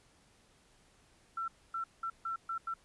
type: tone bursts at uneven times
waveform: sine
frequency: 1345 Hz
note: E6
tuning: 34 cents sharp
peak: -34 dBFS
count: 6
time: 1.37-1.48 / 1.74-1.84 / 2.03-2.1 / 2.25-2.36 / 2.49-2.58 / 2.67-2.74 s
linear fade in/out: 5 ms
effects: pink hiss -66 dBFS RMS until 2.84 s + resampled to 24000 Hz

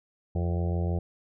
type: harmonic tone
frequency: 86.4 Hz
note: F2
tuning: 18 cents flat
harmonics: 1 / 2 / 4 / 5 / 6 / 7 / 8 / 9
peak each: -26 / -32 / -38 / -40 / -42 / -43 / -44 / -45 dBFS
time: 0.35-0.99 s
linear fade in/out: 5 ms
effects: none

